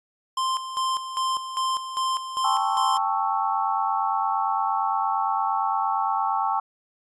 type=tone with tremolo; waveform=square; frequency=1046.5 Hz; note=C6; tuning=in tune; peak=-23 dBFS; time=0.37-2.98 s; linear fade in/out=5 ms; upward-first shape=square; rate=2.5 Hz; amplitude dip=65%
type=chord; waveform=sine; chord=A dominant seventh; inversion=third; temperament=equal with one note detuned; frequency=791.3 / 880 / 1108.7 / 1318.5 Hz; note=G5 / A5 / C#6 / E6; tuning=+16 / 0 / 0 / 0 cents; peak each=-26 / -26 / -27 / -30 dBFS; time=2.44-6.6 s; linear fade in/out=5 ms
effects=resampled to 24000 Hz